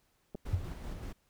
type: clicks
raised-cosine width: 2 ms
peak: -29 dBFS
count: 2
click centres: 0.348 / 0.353 s
type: noise with tremolo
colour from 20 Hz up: brown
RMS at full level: -40 dBFS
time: 0.45-1.13 s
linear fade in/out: 10 ms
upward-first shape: square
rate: 5.2 Hz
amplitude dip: 30%
type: tone with exponential decay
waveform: sine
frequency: 90 Hz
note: F#2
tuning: 47 cents flat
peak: -23 dBFS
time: 0.53-0.69 s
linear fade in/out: 5 ms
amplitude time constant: 34 ms
effects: pink hiss -73 dBFS RMS until 1.29 s